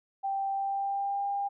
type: tone with pitch glide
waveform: sine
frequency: 784 to 801.4 Hz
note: G5 to G5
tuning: 0 to +38 cents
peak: -28 dBFS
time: 0.23-1.49 s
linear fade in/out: 20 ms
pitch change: +38 cents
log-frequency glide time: 0.51-1.26 s
effects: none